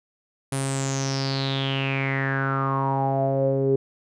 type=tone with low-pass filter sweep; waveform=sawtooth; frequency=135.7 Hz; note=C#3; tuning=36 cents flat; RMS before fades=-24 dBFS; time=0.52-3.76 s; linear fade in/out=5 ms; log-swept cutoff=10000 to 400 Hz; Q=8; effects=none